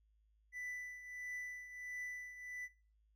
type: tone with tremolo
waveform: triangle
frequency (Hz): 1986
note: B6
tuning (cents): +9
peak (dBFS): -39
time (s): 0.52-2.69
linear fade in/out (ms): 50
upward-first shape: triangle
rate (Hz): 1.5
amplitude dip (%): 70
effects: noise-tail reverb RT60 0.4 s tail -20 dB re dry + added 53 Hz sine -70 dBFS peak until 3.15 s